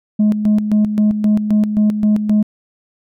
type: tone with tremolo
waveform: sine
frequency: 211.2 Hz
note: G#3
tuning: 29 cents sharp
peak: -7 dBFS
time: 0.19-2.43 s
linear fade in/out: 10 ms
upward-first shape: square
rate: 3.8 Hz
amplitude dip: 65%
effects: tanh soft clip ceiling -8 dBFS